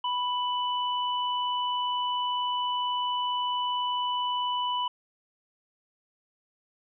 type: tone pair together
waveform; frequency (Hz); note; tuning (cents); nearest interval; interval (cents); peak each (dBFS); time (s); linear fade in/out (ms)
sine; 987.8 / 2982; B5 / F#7; 0 / +13; octave + perfect fifth; 1913; -27 / -32; 0.04-4.88; 5
effects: none